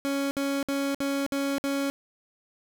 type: tone bursts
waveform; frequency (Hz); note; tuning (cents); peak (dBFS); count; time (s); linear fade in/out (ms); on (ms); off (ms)
30% pulse; 277.8; C#4; +4; -23; 6; 0.05-1.9; 0; 260; 58
effects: none